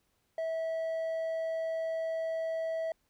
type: tone with hard clipping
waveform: sine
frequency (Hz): 650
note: E5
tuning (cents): -24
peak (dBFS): -32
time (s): 0.38-2.92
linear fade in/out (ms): 2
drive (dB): 3
effects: pink hiss -75 dBFS RMS until 3.09 s